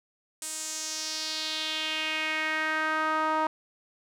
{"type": "tone with band-pass filter sweep", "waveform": "sawtooth", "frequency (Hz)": 313, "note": "D#4", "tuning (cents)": 10, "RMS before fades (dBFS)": -30, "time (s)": [0.42, 3.47], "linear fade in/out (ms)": 2, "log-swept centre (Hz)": [8500, 1000], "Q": 2.8, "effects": []}